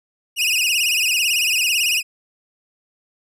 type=tone with vibrato; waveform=sawtooth; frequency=2679 Hz; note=E7; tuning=27 cents sharp; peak=-13 dBFS; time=0.36-2.03 s; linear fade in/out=50 ms; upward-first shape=sine; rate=18 Hz; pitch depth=150 cents each way; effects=resampled to 32000 Hz